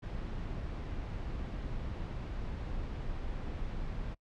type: noise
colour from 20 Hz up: brown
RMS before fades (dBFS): -38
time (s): 0.02-4.15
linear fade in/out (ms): 20
effects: noise-tail reverb RT60 0.1 s tail -25 dB re dry + low-pass 4000 Hz 12 dB/octave

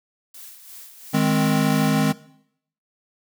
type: noise with tremolo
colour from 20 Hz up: blue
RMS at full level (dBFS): -40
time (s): 0.34-1.89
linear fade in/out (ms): 5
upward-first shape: sine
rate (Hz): 2.9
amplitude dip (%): 55
type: chord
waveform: square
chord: Ab major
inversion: second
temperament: equal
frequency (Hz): 155.56 / 207.7 / 261.6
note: Eb3 / Ab3 / C4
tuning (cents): 0 / 0 / 0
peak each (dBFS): -22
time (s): 1.13-2.13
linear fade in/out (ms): 20
effects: noise-tail reverb RT60 0.7 s tail -19 dB re dry

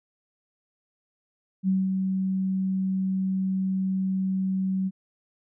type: tone with ADSR envelope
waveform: sine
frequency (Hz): 189.7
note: F#3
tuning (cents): +43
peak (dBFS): -19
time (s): 1.63-4.91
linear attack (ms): 50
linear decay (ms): 200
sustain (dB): -4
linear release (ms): 41
effects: none

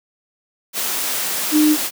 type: tone in noise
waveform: sine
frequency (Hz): 304.3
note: D#4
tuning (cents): -38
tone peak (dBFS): -10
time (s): 1.51-1.77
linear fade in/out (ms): 50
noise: white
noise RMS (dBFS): -22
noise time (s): 0.73-1.91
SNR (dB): +9
effects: high-pass 200 Hz 12 dB/octave

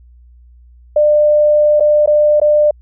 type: tone with dropouts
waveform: sine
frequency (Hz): 598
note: D5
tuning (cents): +31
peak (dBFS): -7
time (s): 0.96-2.71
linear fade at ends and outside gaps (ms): 5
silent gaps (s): 1.799-1.805 / 2.061-2.074 / 2.4-2.415
effects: added 60 Hz sine -40 dBFS peak until 2.81 s

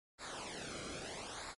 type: noise with flanger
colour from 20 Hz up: pink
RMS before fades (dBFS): -45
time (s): 0.18-1.55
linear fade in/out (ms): 50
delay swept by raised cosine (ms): 0.33 to 1.12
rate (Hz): 0.77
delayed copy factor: -0.75
effects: low-pass 9000 Hz 12 dB/octave + MP3 48 kbps

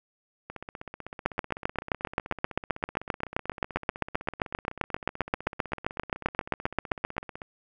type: two click trains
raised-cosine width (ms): 0.5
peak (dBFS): -9 / -23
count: 46 / 111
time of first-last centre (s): 1.26-7.181 / 0.5-7.418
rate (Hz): 7.6 / 15.9
effects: none

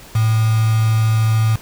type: tone with quantisation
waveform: sine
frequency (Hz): 110.8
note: A2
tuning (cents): +13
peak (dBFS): -12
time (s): 0.15-1.56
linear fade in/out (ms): 5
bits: 4
effects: pink hiss -40 dBFS RMS until 1.61 s

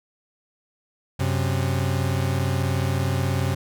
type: tone pair together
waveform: 40% pulse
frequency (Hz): 94 / 132.6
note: F#2 / C3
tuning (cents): +28 / +23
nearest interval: tritone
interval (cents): 595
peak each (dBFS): -23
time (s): 1.19-3.55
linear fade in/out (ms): 10
effects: none

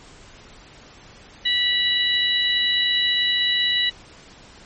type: harmonic tone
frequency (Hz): 978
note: B5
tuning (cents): -17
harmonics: 2 / 3 / 4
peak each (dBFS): -24 / -23 / -20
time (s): 1.45-3.9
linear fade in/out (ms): 10
effects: pink hiss -46 dBFS RMS until 4.65 s + MP3 32 kbps

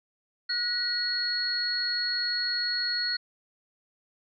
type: tone cluster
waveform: sine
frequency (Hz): 1461 / 1905 / 4329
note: F#6 / A#6 / C#8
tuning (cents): -22 / +37 / -42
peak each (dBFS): -34 / -35 / -27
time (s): 0.49-3.17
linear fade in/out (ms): 10
effects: none

